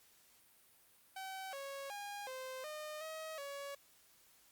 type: tone with pitch steps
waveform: sawtooth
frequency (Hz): 765 / 552 / 814 / 519 / 610 / 634 / 562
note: G5 / C#5 / G#5 / C5 / D#5 / D#5 / C#5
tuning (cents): -42 / -7 / -35 / -14 / -34 / +32 / +24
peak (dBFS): -40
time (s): 1.16-3.75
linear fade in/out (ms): 5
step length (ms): 370
effects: white hiss -67 dBFS RMS until 4.51 s + Opus 48 kbps